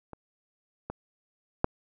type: clicks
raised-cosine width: 1 ms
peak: -27 / -20 / -8 dBFS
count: 3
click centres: 0.133 / 0.9 / 1.644 s
effects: none